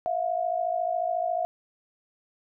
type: tone pair together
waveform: sine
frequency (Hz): 659 / 713.1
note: E5 / F5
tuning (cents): -1 / +36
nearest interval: minor second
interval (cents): 137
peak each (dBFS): -28 / -27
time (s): 0.06-1.45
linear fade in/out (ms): 0
effects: none